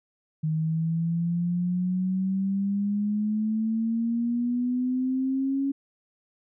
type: exponential sweep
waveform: sine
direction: up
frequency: 155.56 to 277.2 Hz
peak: -23 dBFS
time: 0.43-5.72 s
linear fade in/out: 10 ms
effects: none